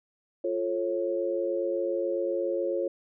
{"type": "chord", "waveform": "sine", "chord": "F augmented", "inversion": "none", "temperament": "just", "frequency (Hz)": [349.2, 436.5, 545.7], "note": ["F4", "A4", "C#5"], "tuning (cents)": [0, -14, -27], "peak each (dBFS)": [-30, -33, -29], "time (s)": [0.44, 2.88], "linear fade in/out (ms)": 5, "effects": []}